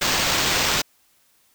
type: noise with sample-and-hold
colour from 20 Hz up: white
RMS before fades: -21 dBFS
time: 0.01-0.82 s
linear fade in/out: 10 ms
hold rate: 11025 Hz
effects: white hiss -61 dBFS RMS until 1.54 s